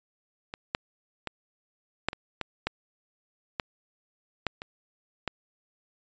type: clicks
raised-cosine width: 0.3 ms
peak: -20 / -10 / -16 / -8 / -21 / -14 / -11 / -12 / -10 / -22 / -13 dBFS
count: 11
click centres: 0.539 / 0.749 / 1.273 / 2.086 / 2.131 / 2.413 / 2.67 / 3.598 / 4.467 / 4.619 / 5.277 s
effects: resampled to 16000 Hz